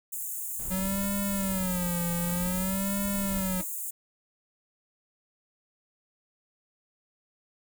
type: high-pass noise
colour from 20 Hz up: white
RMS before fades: -35 dBFS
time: 0.12-3.91 s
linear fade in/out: 10 ms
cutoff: 6700 Hz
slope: 96 dB/octave
type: noise with tremolo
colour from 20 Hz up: brown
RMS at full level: -39 dBFS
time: 0.59-3.63 s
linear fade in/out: 5 ms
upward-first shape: sine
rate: 1.2 Hz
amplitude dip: 50%
type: tone with vibrato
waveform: square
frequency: 185.5 Hz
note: F#3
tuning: 5 cents sharp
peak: -29 dBFS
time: 0.7-3.62 s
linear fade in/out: 20 ms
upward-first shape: sine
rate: 0.53 Hz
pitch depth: 130 cents each way
type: tone with exponential decay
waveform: 20% pulse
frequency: 311.1 Hz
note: D#4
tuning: in tune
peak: -31 dBFS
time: 3.6-3.69 s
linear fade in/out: 2 ms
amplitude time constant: 18 ms
effects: none